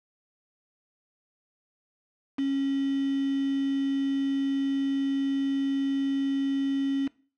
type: tone with quantisation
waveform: sine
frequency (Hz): 274.4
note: C#4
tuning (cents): -17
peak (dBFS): -24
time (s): 2.38-7.08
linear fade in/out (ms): 10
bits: 6
effects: noise-tail reverb RT60 0.4 s tail -21 dB re dry + low-pass 3000 Hz 12 dB/octave